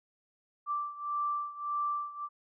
sine beating tone pair, 1172 / 1173.7 Hz, D6 / D6, -4 / -1 cents, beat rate 1.7 Hz, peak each -33 / -36 dBFS, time 0.66-2.29 s, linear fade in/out 50 ms, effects none

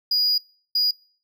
triangle tone bursts at uneven times, 4896 Hz, D#8, 29 cents flat, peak -17 dBFS, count 2, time 0.11-0.38 / 0.75-0.91 s, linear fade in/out 5 ms, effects noise-tail reverb RT60 0.5 s tail -25 dB re dry

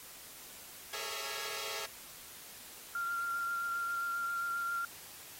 5% pulse chord, A# half-diminished seventh, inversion third, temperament equal with one note detuned, 415.3 / 455 / 554.4 / 659.3 Hz, G#4 / A#4 / C#5 / E5, 0 / -42 / 0 / 0 cents, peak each -33 dBFS, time 0.93-1.86 s, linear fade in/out 5 ms
sine tone with vibrato, 1385 Hz, F6, 15 cents flat, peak -33 dBFS, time 2.95-4.85 s, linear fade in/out 2 ms, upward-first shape triangle, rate 7.5 Hz, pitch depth 17 cents each way
effects white hiss -51 dBFS RMS until 5.39 s + AAC 48 kbps

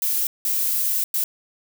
violet noise bursts at uneven times, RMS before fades -22 dBFS, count 3, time 0.02-0.27 / 0.45-1.04 / 1.14-1.24 s, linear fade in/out 2 ms, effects none

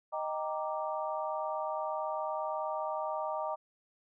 sine chord, Eb major seventh, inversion none, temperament equal, 622.3 / 784 / 932.3 / 1174.7 Hz, Eb5 / G5 / Bb5 / D6, 0 / 0 / 0 / 0 cents, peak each -36 / -39 / -38 / -40 dBFS, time 0.12-3.56 s, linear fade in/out 20 ms, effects none

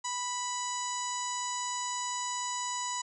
harmonic tone, 987 Hz, B5, 1 cent flat, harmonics 1 / 2 / 3 / 4 / 5 / 6 / 7 / 8, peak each -35 / -44 / -46 / -44 / -46 / -47 / -37 / -44 dBFS, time 0.04-3.02 s, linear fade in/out 10 ms, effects none

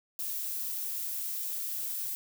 violet noise, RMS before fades -35 dBFS, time 0.19-2.15 s, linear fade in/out 0 ms, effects none

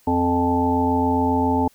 harmonic tone, 87.31 Hz, F2, in tune, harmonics 1 / 3 / 5 / 7 / 9 / 10, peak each -26 / -20 / -26 / -31 / -28 / -22 dBFS, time 0.07-1.68 s, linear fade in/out 5 ms, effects white hiss -57 dBFS RMS until 1.74 s

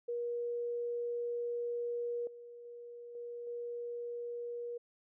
sine tone with level steps, 477.1 Hz, A#4, 40 cents sharp, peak -34 / -48 / -46 / -41 / -38 dBFS, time 0.08-4.78 s, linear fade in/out 10 ms, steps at 2.27 / 2.65 / 3.15 / 3.47 s, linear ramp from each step 2 ms, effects none

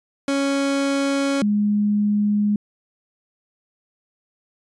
30% pulse / sine tone pair in turn, 277.2 / 207.4 Hz, C#4 / G#3, 0 / -2 cents, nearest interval perfect fourth, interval 502 cents, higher first, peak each -16 dBFS, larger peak neither, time 0.28-1.42 / 1.42-2.56 s, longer neither, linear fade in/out 2 ms, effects resampled to 22050 Hz

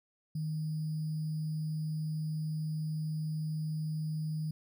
sine tone with sample-and-hold, 155.56 Hz, D#3, in tune, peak -32 dBFS, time 0.35-4.51 s, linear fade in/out 5 ms, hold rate 4900 Hz, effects none

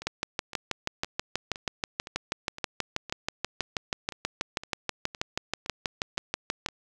two click trains, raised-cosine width 0.2 ms, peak -22 / -10 dBFS, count 14 / 42, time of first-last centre 0.02-6.687 / 0.07-6.662 s, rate 1.95 / 6.22 Hz, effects none

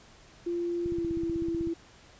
sine tone with pitch glide, 345.2 to 334 Hz, F4 to E4, -20 to +23 cents, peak -28 dBFS, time 0.46-1.74 s, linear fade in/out 10 ms, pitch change -57 cents, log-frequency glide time 0.87-1.1 s
click train, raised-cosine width 5 ms, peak -26 dBFS, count 14, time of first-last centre 0.86-1.672 s, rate 16 Hz
effects pink hiss -55 dBFS RMS until 2.19 s + resampled to 16000 Hz

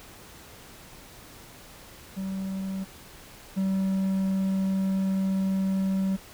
triangle tone pair in turn, 191.8 / 191.8 Hz, G3 / G3, -37 / -37 cents, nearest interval unison, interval 0 cents, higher neither, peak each -27 / -21 dBFS, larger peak second, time 2.16-2.85 / 3.56-6.17 s, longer second, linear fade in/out 20 ms, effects pink hiss -48 dBFS RMS until 6.33 s

